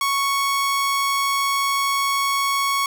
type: tone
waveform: sawtooth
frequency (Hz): 1108.7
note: C#6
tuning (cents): 0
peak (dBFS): -15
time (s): 0.01-2.86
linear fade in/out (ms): 2
effects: none